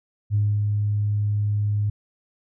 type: tone with ADSR envelope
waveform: sine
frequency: 103.83 Hz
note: G#2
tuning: in tune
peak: -16 dBFS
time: 0.3-1.9 s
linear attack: 46 ms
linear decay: 260 ms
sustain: -3 dB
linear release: 6 ms
effects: tanh soft clip ceiling -12 dBFS